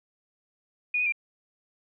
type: tone with pitch steps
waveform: sine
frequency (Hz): 2457 / 2489 / 2380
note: D#7 / D#7 / D7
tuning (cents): -22 / 0 / +22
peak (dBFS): -23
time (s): 0.94-1.123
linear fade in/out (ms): 5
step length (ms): 61
effects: none